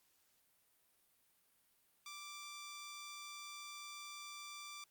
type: tone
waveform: 10% pulse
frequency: 1174.7 Hz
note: D6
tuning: in tune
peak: -40 dBFS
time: 2.06-4.84 s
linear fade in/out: 2 ms
effects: white hiss -75 dBFS RMS until 4.9 s + Opus 48 kbps